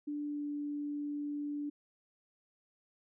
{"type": "tone with pitch glide", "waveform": "sine", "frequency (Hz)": [293.6, 291.7], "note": ["D4", "D4"], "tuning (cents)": [0, -12], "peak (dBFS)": -35, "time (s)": [0.07, 1.7], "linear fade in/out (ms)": 10, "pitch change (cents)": -12, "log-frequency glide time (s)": [0.26, 0.44], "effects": []}